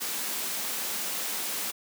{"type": "high-pass noise", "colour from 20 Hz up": "white", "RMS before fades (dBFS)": -32, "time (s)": [0, 1.72], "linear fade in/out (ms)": 20, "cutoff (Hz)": 160, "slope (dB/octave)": 96, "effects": []}